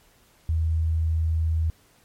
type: tone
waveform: sine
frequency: 80.6 Hz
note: E2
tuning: 38 cents flat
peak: -20 dBFS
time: 0.49-1.7 s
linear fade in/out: 0 ms
effects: pink hiss -59 dBFS RMS until 2.04 s + MP3 64 kbps